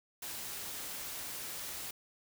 white noise, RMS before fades -42 dBFS, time 0.22-1.91 s, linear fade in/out 5 ms, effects none

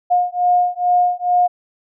sine beating tone pair, 714 / 716.3 Hz, F5 / F5, +38 / +44 cents, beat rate 2.3 Hz, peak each -16 dBFS, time 0.1-1.48 s, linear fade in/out 20 ms, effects none

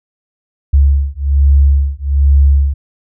sine beating tone pair, 69.3 / 70.5 Hz, C#2 / C#2, 0 / +30 cents, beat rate 1.2 Hz, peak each -10 dBFS, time 0.73-2.74 s, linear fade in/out 10 ms, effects none

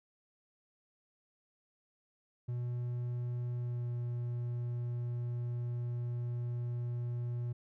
triangle tone with pitch glide, 121.7 to 120.51 Hz, B2 to B2, -25 to -42 cents, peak -32 dBFS, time 2.48-7.53 s, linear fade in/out 10 ms, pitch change -17 cents, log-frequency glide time 3.56-3.88 s, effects none

